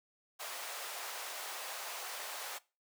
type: high-pass noise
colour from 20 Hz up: pink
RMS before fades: -43 dBFS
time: 0.39-2.59 s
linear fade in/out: 20 ms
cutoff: 580 Hz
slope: 24 dB/octave
effects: noise-tail reverb RT60 0.3 s tail -21 dB re dry